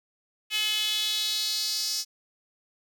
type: tone with high-pass filter sweep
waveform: sawtooth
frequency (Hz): 427.3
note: G#4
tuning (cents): +49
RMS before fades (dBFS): -28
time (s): 0.5-2.05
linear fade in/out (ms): 50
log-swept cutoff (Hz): 2800 to 5300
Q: 4.3
effects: none